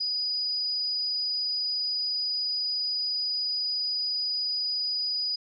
sine tone, 4937 Hz, D#8, 14 cents flat, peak -26 dBFS, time 0-5.36 s, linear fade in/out 10 ms, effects none

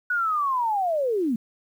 sine linear sweep, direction down, 1480 to 211.5 Hz, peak -21 dBFS, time 0.1-1.36 s, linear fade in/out 5 ms, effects 9-bit

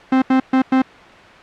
45% pulse tone bursts at uneven times, 261.6 Hz, C4, in tune, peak -11 dBFS, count 4, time 0.12-0.22 / 0.3-0.4 / 0.53-0.62 / 0.72-0.82 s, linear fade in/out 5 ms, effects white hiss -40 dBFS RMS until 1.42 s + low-pass 2000 Hz 12 dB/octave

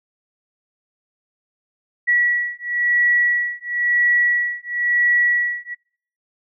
sine beating tone pair, 1934 / 1934.98 Hz, B6 / B6, -37 / -36 cents, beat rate 0.98 Hz, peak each -19 dBFS, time 2.07-5.75 s, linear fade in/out 20 ms, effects noise-tail reverb RT60 0.6 s tail -26 dB re dry

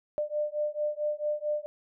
sine beating tone pair, 596 / 600.5 Hz, D5 / D5, +25 / +38 cents, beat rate 4.5 Hz, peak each -31 dBFS, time 0.18-1.66 s, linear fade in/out 0 ms, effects none

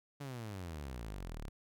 sawtooth exponential sweep, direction down, 146.83 to 33.36 Hz, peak -38 dBFS, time 0.2-1.49 s, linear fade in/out 10 ms, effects none

